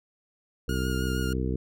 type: harmonic tone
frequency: 64 Hz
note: C2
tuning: 38 cents flat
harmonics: 1 / 2 / 3 / 4 / 5 / 6 / 7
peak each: -29 / -32 / -34 / -35 / -36 / -37 / -37 dBFS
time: 0.68-1.56 s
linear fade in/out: 5 ms
type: tone with vibrato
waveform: sawtooth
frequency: 1422 Hz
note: F6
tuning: 31 cents sharp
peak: -31 dBFS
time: 0.69-1.33 s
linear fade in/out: 2 ms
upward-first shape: triangle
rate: 6.4 Hz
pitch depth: 27 cents each way
effects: none